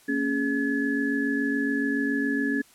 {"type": "tone cluster", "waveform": "sine", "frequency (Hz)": [230.2, 277.3, 419.1, 1705], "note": ["A#3", "C#4", "G#4", "G#6"], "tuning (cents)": [-22, 1, 16, 45], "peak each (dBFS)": [-31, -25, -34, -29], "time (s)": [0.08, 2.62], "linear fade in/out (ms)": 10, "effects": ["white hiss -56 dBFS RMS until 2.74 s", "low-pass 12000 Hz 12 dB/octave"]}